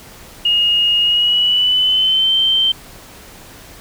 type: tone with pitch glide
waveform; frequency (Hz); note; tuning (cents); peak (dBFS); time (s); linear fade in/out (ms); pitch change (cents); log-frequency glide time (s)
sine; 2860 to 3119; F7 to G7; +41 to -9; -11; 0.45-2.72; 5; +150; 1.01-2.37
effects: pink hiss -39 dBFS RMS until 3.8 s